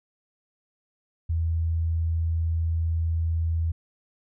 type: tone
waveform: sine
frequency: 82.2 Hz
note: E2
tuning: 4 cents flat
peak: -22 dBFS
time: 1.29-3.72 s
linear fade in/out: 10 ms
effects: none